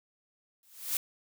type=noise with exponential growth; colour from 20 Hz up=blue; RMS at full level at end=-27 dBFS; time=0.63-0.97 s; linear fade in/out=1 ms; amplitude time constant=73 ms; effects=none